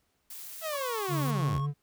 blue noise, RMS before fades -43 dBFS, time 0.3-1.31 s, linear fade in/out 5 ms
sawtooth linear sweep, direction down, 663 to 47.44 Hz, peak -28 dBFS, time 0.61-1.61 s, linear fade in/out 50 ms
triangle tone with pitch glide, 1108.7 to 1094.7 Hz, C#6 to C#6, 0 to -22 cents, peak -34 dBFS, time 0.72-1.67 s, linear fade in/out 20 ms, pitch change -22 cents, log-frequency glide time 1.09-1.48 s
triangle tone with vibrato, 142.2 Hz, C#3, 45 cents sharp, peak -26 dBFS, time 1.08-1.74 s, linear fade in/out 50 ms, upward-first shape sine, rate 5.4 Hz, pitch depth 44 cents each way
effects pink hiss -74 dBFS RMS until 1.82 s

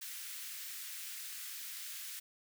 white high-pass noise, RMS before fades -45 dBFS, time 0.01-2.2 s, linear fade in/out 10 ms, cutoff 1500 Hz, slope 24 dB/octave, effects none

